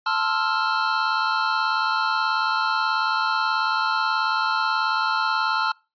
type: chord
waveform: square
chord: F major seventh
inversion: first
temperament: equal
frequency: 880 / 1046.5 / 1318.5 / 1396.9 Hz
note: A5 / C6 / E6 / F6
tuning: 0 / 0 / 0 / 0 cents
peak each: -27 / -29 / -27 / -25 dBFS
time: 0.06-5.72 s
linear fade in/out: 5 ms
effects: noise-tail reverb RT60 0.3 s tail -26 dB re dry + resampled to 11025 Hz